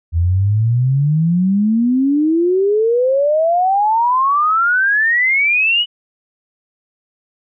sine exponential sweep, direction up, 81 to 2978 Hz, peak -11 dBFS, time 0.12-5.86 s, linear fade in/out 50 ms, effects none

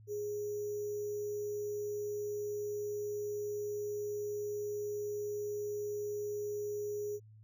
sine tone with sample-and-hold, 415.3 Hz, G#4, in tune, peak -35 dBFS, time 0.07-7.2 s, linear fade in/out 50 ms, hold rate 6300 Hz, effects added 108 Hz sine -54 dBFS peak until 7.43 s

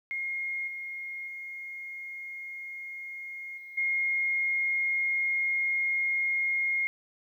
sine tone with level steps, 2142 Hz, C7, 40 cents sharp, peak -30 / -35 / -37 / -42 / -25 dBFS, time 0.11-6.87 s, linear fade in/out 0 ms, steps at 0.67 / 1.27 / 3.57 / 3.77 s, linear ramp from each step 10 ms, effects 11-bit

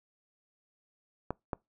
clicks, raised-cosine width 1 ms, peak -18 dBFS, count 2, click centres 1.306 / 1.532 s, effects noise-tail reverb RT60 0.2 s tail -25 dB re dry

